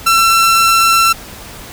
sawtooth tone, 1346 Hz, E6, 36 cents sharp, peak -4 dBFS, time 0.06-1.13 s, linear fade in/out 10 ms, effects pink hiss -32 dBFS RMS until 1.72 s

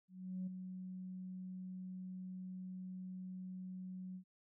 sine tone with ADSR envelope, 185 Hz, F#3, in tune, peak -37 dBFS, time 0.08-4.24 s, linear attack 390 ms, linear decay 10 ms, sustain -7 dB, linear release 85 ms, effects tanh soft clip ceiling -35 dBFS

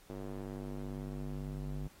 square tone with band-pass filter sweep, 49 Hz, G1, in tune, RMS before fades -41 dBFS, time 0.09-1.88 s, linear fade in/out 10 ms, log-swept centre 380 to 150 Hz, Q 1.1, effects pink hiss -62 dBFS RMS until 2 s + AAC 48 kbps

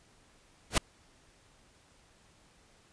pink noise with exponential growth, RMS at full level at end -18 dBFS, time 0.7-0.78 s, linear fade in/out 5 ms, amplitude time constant 17 ms, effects pink hiss -63 dBFS RMS until 2.92 s + resampled to 22050 Hz

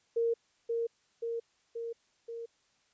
sine tone with echo, 463.4 Hz, A#4, 10 cents flat, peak -26 dBFS, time 0.16-0.34 s, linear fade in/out 10 ms, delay 530 ms, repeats 4, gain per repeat -3 dB, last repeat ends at 2.46 s, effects white hiss -71 dBFS RMS until 2.93 s + resampled to 16000 Hz

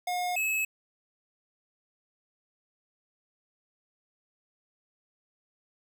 square tone pair in turn, 718 / 2585 Hz, F5 / E7, +48 / -34 cents, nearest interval octave + minor seventh, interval 2218 cents, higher second, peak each -29 / -27 dBFS, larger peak second, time 0.07-0.36 / 0.36-0.65 s, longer neither, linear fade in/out 5 ms, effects none

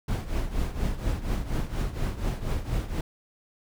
brown noise with tremolo, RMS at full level -25 dBFS, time 0.08-3.01 s, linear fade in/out 5 ms, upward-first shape triangle, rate 4.2 Hz, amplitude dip 80%, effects none

